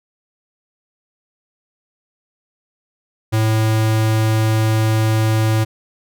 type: tone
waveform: square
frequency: 110 Hz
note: A2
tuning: in tune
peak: -14 dBFS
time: 3.32-5.65 s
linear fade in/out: 20 ms
effects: none